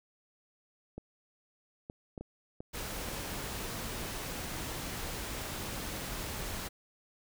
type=clicks; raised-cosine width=2 ms; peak=-28 dBFS; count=6; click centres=0.98 / 1.899 / 2.178 / 2.21 / 2.605 / 3.086 s
type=noise; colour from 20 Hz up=pink; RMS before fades=-39 dBFS; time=2.73-6.69 s; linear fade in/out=20 ms
effects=none